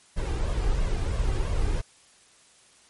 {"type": "noise with flanger", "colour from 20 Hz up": "brown", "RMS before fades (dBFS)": -25, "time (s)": [0.16, 1.82], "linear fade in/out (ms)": 20, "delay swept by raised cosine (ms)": [1.8, 2.54], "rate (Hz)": 3, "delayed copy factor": 0.55, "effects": ["white hiss -57 dBFS RMS until 2.89 s", "MP3 48 kbps"]}